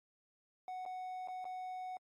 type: tone with dropouts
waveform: triangle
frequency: 740 Hz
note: F#5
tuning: in tune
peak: -39 dBFS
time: 0.68-1.97 s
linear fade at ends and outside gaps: 1 ms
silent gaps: 0.853-0.861 / 1.275-1.284 / 1.444-1.452 s
effects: AAC 64 kbps